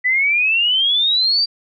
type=exponential sweep; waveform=sine; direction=up; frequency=1970 to 4727 Hz; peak=-13 dBFS; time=0.04-1.46 s; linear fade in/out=20 ms; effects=none